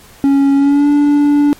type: tone with pitch glide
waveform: triangle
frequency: 277.2 to 290.3 Hz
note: C#4 to D4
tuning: 0 to -20 cents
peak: -5 dBFS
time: 0.24-1.53 s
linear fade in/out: 0 ms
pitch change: +80 cents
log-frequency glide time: 0.56-0.88 s
effects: pink hiss -41 dBFS RMS until 1.59 s + MP3 64 kbps